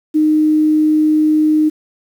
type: tone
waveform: sine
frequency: 307.8 Hz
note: D#4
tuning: 19 cents flat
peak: -9 dBFS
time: 0.14-1.7 s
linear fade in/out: 20 ms
effects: 7-bit